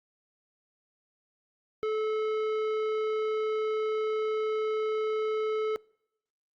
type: tone with tanh clipping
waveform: sine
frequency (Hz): 433.5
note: A4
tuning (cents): -26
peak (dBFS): -29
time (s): 1.83-5.76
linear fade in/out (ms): 0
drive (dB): 13
effects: noise-tail reverb RT60 0.8 s tail -26 dB re dry + Opus 48 kbps